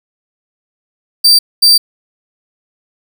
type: tone bursts at uneven times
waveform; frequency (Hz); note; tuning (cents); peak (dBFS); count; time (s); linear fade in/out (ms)
40% pulse; 4666; D8; -12; -3; 2; 1.24-1.39 / 1.62-1.78; 10
effects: none